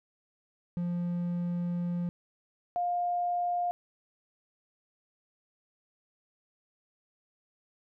triangle / sine tone pair in turn, 174.61 / 705.7 Hz, F3 / F5, 0 / +18 cents, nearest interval 2 octaves, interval 2418 cents, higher second, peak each -27 dBFS, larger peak neither, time 0.77-2.09 / 2.76-3.71 s, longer first, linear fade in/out 0 ms, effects none

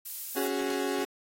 violet noise, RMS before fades -36 dBFS, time 0.05-0.48 s, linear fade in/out 10 ms
35% pulse chord, C# suspended fourth, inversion none, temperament equal, 277.2 / 370 / 415.3 Hz, C#4 / F#4 / G#4, 0 / 0 / 0 cents, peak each -31 dBFS, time 0.36-1.05 s, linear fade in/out 10 ms
effects AAC 48 kbps

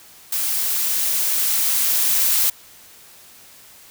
blue noise with level ramp, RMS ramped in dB -22 to -17 dBFS, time 0.32-2.5 s, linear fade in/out 5 ms, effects white hiss -46 dBFS RMS until 3.9 s

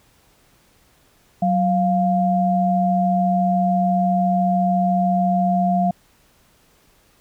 sine tone pair together, 186.3 / 699.7 Hz, F#3 / F5, +12 / +3 cents, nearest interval octave + major seventh, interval 2291 cents, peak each -18 dBFS, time 1.42-5.91 s, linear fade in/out 5 ms, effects pink hiss -57 dBFS RMS until 7.2 s

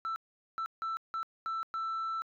sine tone bursts at uneven times, 1329 Hz, E6, 14 cents sharp, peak -30 dBFS, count 6, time 0.05-0.16 / 0.58-0.66 / 0.82-0.97 / 1.14-1.23 / 1.46-1.63 / 1.74-2.22 s, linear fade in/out 0 ms, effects tanh soft clip ceiling -31 dBFS

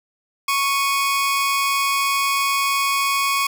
sawtooth tone pair together, 1107 / 2485 Hz, C#6 / D#7, -3 / -3 cents, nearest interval octave + major second, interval 1400 cents, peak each -15 / -21 dBFS, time 0.48-3.47 s, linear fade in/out 5 ms, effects none

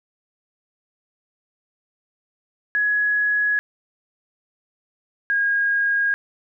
sine tone pair in turn, 1679 / 1632.1 Hz, G#6 / G#6, +18 / -31 cents, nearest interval unison, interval 49 cents, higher first, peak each -17 dBFS, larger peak neither, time 2.75-3.59 / 5.3-6.14 s, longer neither, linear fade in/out 0 ms, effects none

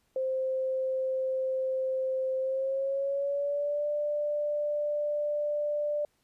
sine tone with pitch glide, 523.3 to 590.8 Hz, C5 to D5, 0 to +10 cents, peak -27 dBFS, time 0.16-6.05 s, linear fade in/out 2 ms, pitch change +210 cents, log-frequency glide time 2.38-3.87 s, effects pink hiss -72 dBFS RMS until 6.23 s + resampled to 32000 Hz

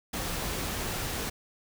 pink noise, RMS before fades -33 dBFS, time 0.13-1.3 s, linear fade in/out 10 ms, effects none

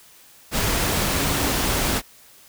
sine tone in noise, 277.2 Hz, C#4, in tune, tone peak -30 dBFS, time 1.09-1.55 s, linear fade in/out 50 ms, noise pink, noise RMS -22 dBFS, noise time 0.51-2.02 s, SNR -11 dB, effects white hiss -50 dBFS RMS until 2.48 s

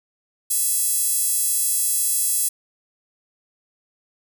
5% pulse tone with high-pass filter, 666 Hz, E5, 18 cents sharp, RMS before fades -21 dBFS, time 0.5-2.49 s, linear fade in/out 10 ms, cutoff 11000 Hz, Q 3.1, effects none

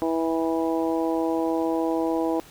harmonic tone, 163.4 Hz, E3, 15 cents flat, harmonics 2 / 3 / 4 / 5 / 6, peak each -24 / -28 / -30 / -32 / -34 dBFS, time 0.02-2.4 s, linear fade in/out 0 ms, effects pink hiss -49 dBFS RMS until 2.5 s

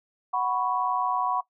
sine chord, F# suspended fourth, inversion none, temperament equal, 740 / 987.8 / 1108.7 Hz, F#5 / B5 / C#6, 0 / 0 / 0 cents, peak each -28 dBFS, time 0.33-1.41 s, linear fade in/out 10 ms, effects noise-tail reverb RT60 0.1 s tail -18 dB re dry

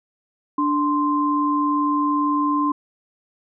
sine tone pair together, 293.7 / 1043.9 Hz, D4 / C6, 0 / -4 cents, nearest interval octave + minor seventh, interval 2196 cents, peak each -20 dBFS, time 0.58-2.72 s, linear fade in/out 5 ms, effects none

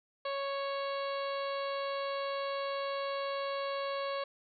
harmonic tone with a mistuned harmonic, 554 Hz, C#5, 1 cent flat, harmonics 1 / 2 / 3 / 4 / 5 / 6 / 7 / 8, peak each -35 / -38 / -47 / -48 / -49 / -50 / -49 / -50 dBFS, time 0.25-4.24 s, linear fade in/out 5 ms, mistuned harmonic 7, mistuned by +22 cents, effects none

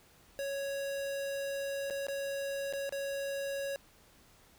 square tone with dropouts, 554.4 Hz, C#5, in tune, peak -35 dBFS, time 0.39-3.76 s, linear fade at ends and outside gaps 0 ms, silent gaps 1.9-1.907 / 2.068-2.084 / 2.726-2.735 / 2.893-2.924 s, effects pink hiss -62 dBFS RMS until 4.58 s

